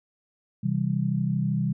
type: chord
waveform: sine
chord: C major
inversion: none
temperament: equal with one note detuned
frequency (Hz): 130.81 / 163.2 / 196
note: C3 / E3 / G3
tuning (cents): 0 / -17 / 0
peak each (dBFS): -27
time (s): 0.63-1.73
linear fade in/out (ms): 10
effects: none